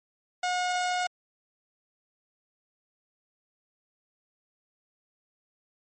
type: tone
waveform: sawtooth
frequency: 723 Hz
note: F#5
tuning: 40 cents flat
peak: -22 dBFS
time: 0.43-1.07 s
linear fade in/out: 5 ms
effects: MP3 32 kbps